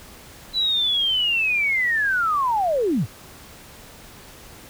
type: linear sweep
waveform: sine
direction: down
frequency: 4000 to 77.78 Hz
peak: -18 dBFS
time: 0.53-3.07 s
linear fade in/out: 50 ms
effects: pink hiss -44 dBFS RMS until 4.69 s